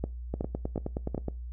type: two click trains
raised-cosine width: 2 ms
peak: -17 / -18 dBFS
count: 4 / 10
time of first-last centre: 0.04-1.147 / 0.34-1.283 s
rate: 2.71 / 9.54 Hz
effects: noise-tail reverb RT60 0.3 s tail -22 dB re dry + added 60 Hz sine -36 dBFS peak until 1.52 s